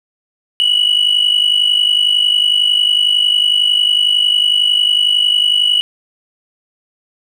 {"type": "tone pair together", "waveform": "sine", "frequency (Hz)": [2915, 2966], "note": ["F#7", "F#7"], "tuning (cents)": [-26, 4], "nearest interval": "unison", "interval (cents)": 30, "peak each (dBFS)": -11, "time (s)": [0.6, 5.81], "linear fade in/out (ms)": 0, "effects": ["tanh soft clip ceiling -6 dBFS", "7-bit"]}